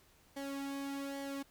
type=tone with flanger; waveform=sawtooth; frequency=277.2 Hz; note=C#4; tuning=in tune; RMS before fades=-41 dBFS; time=0.36-1.43 s; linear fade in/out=10 ms; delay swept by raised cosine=0.76 to 2.16 ms; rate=1.2 Hz; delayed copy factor=-0.65; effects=pink hiss -66 dBFS RMS until 1.5 s